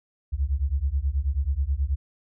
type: beating tone pair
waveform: sine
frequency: 64.8 / 74.1 Hz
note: C2 / D2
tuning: -16 / +16 cents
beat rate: 9.3 Hz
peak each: -25 dBFS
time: 0.32-1.96 s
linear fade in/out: 20 ms
effects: none